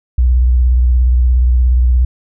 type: tone with vibrato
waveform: sine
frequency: 61.74 Hz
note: B1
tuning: in tune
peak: -7 dBFS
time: 0.18-2.05 s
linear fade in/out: 5 ms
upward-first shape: triangle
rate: 17 Hz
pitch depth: 100 cents each way
effects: none